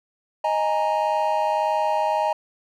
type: chord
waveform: triangle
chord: D# suspended fourth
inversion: none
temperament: equal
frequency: 622.3 / 830.6 / 932.3 Hz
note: D#5 / G#5 / A#5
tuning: 0 / 0 / 0 cents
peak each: -22 dBFS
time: 0.44-2.33 s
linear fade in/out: 5 ms
effects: none